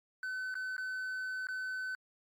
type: tone with dropouts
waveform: triangle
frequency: 1516 Hz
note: F#6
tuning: 42 cents sharp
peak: -34 dBFS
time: 0.23-1.95 s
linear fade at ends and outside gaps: 1 ms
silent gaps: 0.542-0.553 / 0.766-0.78 / 1.47-1.486 s
effects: Opus 48 kbps